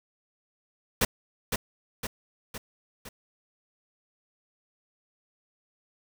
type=noise with echo; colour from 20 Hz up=pink; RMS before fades=-23 dBFS; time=1.01-1.05 s; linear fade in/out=5 ms; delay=510 ms; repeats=4; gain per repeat=-5 dB; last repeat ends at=3.09 s; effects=none